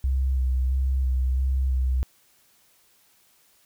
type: tone with vibrato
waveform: sine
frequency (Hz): 65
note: C2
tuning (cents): -11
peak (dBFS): -20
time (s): 0.04-2.03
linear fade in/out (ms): 0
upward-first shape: square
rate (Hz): 1.5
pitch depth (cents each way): 23
effects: white hiss -61 dBFS RMS until 3.65 s